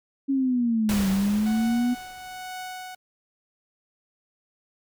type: linear two-way sweep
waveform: sine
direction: down then up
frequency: 277.2 to 190.7 to 248.2 Hz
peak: -20 dBFS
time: 0.28-1.95 s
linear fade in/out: 20 ms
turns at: 1.09 s
type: noise with exponential decay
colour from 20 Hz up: pink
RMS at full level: -29 dBFS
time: 0.89-2.96 s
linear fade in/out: 1 ms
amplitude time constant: 450 ms
type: tone with tremolo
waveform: sawtooth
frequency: 740 Hz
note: F#5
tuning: in tune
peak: -29 dBFS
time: 1.46-2.95 s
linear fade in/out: 5 ms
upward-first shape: triangle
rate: 1.1 Hz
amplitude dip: 55%
effects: none